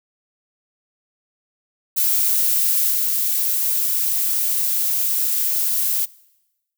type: noise with level steps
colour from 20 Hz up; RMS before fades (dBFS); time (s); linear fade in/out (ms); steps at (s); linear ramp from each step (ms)
violet; -18 / -20; 1.96-6.06; 20; 2.9; 20
effects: noise-tail reverb RT60 1.0 s tail -23 dB re dry